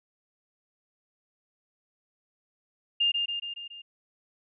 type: tone with echo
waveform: sine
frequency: 2811 Hz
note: F7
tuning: 11 cents sharp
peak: -21 dBFS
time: 3-3.12 s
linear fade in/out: 10 ms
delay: 140 ms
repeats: 5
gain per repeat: -4 dB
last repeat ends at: 3.82 s
effects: none